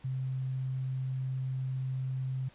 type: tone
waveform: sine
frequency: 130.81 Hz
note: C3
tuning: in tune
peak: -31 dBFS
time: 0.04-2.49 s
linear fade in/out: 10 ms
effects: pink hiss -60 dBFS RMS until 2.54 s + resampled to 8000 Hz